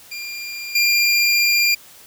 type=tone with level steps; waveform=25% pulse; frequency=2395 Hz; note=D7; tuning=33 cents sharp; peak=-24 / -10 dBFS; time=0.11-1.75 s; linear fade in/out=10 ms; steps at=0.75 s; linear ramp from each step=5 ms; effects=white hiss -45 dBFS RMS until 2.06 s